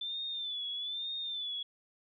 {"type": "tone with vibrato", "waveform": "sine", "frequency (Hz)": 3520, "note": "A7", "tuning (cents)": 0, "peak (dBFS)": -35, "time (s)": [0.01, 1.63], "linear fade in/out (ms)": 5, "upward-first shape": "sine", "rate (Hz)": 1.1, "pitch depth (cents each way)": 80, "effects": []}